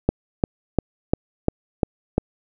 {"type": "click train", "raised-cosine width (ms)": 2, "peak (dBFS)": -3, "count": 7, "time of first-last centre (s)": [0.09, 2.181], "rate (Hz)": 2.87, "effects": []}